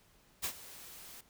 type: noise with ADSR envelope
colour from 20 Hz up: white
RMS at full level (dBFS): -34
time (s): 0.42-1.21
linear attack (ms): 25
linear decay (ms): 78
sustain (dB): -17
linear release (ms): 6
effects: pink hiss -66 dBFS RMS until 1.29 s